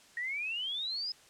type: exponential sweep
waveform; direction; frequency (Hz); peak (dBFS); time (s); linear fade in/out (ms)
sine; up; 1864.7 to 5130; -33; 0.17-1.12; 2
effects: white hiss -59 dBFS RMS until 1.29 s + low-pass 8000 Hz 12 dB/octave